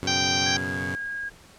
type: chord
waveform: 15% pulse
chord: F# suspended fourth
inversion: none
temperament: equal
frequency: 92.5 / 123.47 / 138.59 Hz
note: F#2 / B2 / C#3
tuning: 0 / 0 / 0 cents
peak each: -26 / -30 / -30 dBFS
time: 0.03-0.95 s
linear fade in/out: 0 ms
type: harmonic tone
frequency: 782 Hz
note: G5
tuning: 4 cents flat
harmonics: 1 / 2 / 3 / 4 / 5 / 6 / 7 / 8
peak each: -30 / -30 / -30 / -30 / -30 / -30 / -30 / -30 dBFS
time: 0.07-0.57 s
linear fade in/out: 5 ms
type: tone with pitch glide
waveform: sine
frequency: 1643 to 1632.6 Hz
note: G#6 to G#6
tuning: -19 to -30 cents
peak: -29 dBFS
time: 0.45-1.3 s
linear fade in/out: 20 ms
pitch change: -11 cents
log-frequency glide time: 0.6-0.87 s
effects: pink hiss -51 dBFS RMS until 1.58 s + low-pass 10000 Hz 12 dB/octave